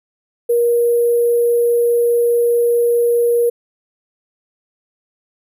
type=tone with sample-and-hold; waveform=sine; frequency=474.8 Hz; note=A#4; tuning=32 cents sharp; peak=-11 dBFS; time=0.49-3.5 s; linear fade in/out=10 ms; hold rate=11025 Hz; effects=none